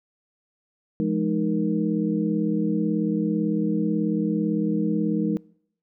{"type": "tone cluster", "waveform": "sine", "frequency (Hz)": [173, 211.1, 310.2, 468.6], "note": ["F3", "G#3", "D#4", "A#4"], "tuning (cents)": [-16, 29, -5, 9], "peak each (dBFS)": [-27, -24, -26, -31], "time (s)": [1, 5.37], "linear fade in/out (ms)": 0, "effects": ["noise-tail reverb RT60 0.7 s tail -25 dB re dry"]}